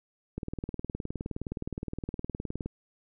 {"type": "click train", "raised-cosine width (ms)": 3, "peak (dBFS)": -21, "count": 45, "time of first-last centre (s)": [0.38, 2.66], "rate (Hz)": 19.3, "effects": []}